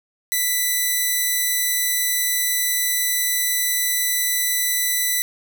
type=tone; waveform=5% pulse; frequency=1986 Hz; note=B6; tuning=9 cents sharp; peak=-8 dBFS; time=0.32-5.22 s; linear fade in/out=0 ms; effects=none